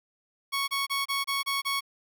15% pulse tone bursts, 1108.7 Hz, C#6, in tune, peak -20 dBFS, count 7, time 0.52-1.808 s, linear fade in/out 20 ms, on 160 ms, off 28 ms, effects none

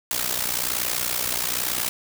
white noise with amplitude modulation, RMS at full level -22 dBFS, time 0.11-1.89 s, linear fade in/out 0 ms, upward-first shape sine, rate 61.1 Hz, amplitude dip 80%, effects none

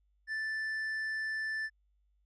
triangle tone with tanh clipping, 1760 Hz, A6, in tune, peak -34 dBFS, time 0.27-1.7 s, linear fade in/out 50 ms, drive 9 dB, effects added 50 Hz sine -69 dBFS peak until 2.25 s

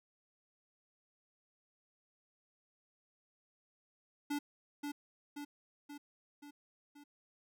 square tone with echo, 290.1 Hz, D4, 21 cents flat, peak -35 dBFS, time 4.3-4.39 s, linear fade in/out 10 ms, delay 530 ms, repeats 5, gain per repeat -4 dB, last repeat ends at 7.04 s, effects none

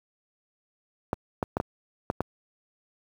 clicks, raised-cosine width 1 ms, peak -11 dBFS, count 6, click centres 1.131 / 1.428 / 1.569 / 1.601 / 2.101 / 2.206 s, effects high-pass 60 Hz 12 dB/octave + 8-bit

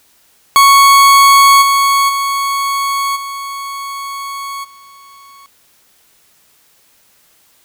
40% pulse tone with level steps, 1108.7 Hz, C#6, in tune, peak -3 / -8 / -13 / -21 / -37 dBFS, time 0.56-5.46 s, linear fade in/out 0 ms, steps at 1.61 / 2.08 / 3.15 / 4.63 s, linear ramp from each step 20 ms, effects white hiss -52 dBFS RMS until 7.64 s

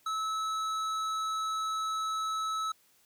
sine tone with hard clipping, 1300 Hz, E6, 24 cents flat, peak -32 dBFS, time 0.06-2.72 s, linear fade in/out 5 ms, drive 11 dB, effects white hiss -66 dBFS RMS until 3.05 s

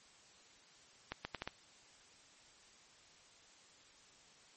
accelerating click train, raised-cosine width 0.3 ms, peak -23 dBFS, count 5, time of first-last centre 1.12-1.475 s, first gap 130 ms, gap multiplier 0.75, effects white hiss -63 dBFS RMS until 4.56 s + MP3 32 kbps

